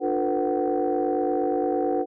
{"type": "tone cluster", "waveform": "sine", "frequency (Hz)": [295.4, 354.5, 456.3, 505, 750], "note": ["D4", "F4", "A#4", "B4", "F#5"], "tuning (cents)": [10, 26, -37, 39, 23], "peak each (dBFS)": -27, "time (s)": [0, 2.06], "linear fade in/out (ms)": 50, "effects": ["tanh soft clip ceiling -14 dBFS"]}